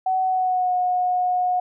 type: tone with pitch glide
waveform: sine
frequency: 751 to 726.3 Hz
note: F#5 to F#5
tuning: +26 to -32 cents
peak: -18 dBFS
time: 0.06-1.6 s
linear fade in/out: 5 ms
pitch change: -58 cents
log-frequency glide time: 0.24-0.74 s
effects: none